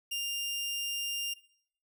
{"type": "tone", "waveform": "sawtooth", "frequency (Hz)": 2800, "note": "F7", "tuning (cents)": 4, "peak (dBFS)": -29, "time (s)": [0.11, 1.34], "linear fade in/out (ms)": 10, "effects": ["noise-tail reverb RT60 0.6 s tail -18 dB re dry"]}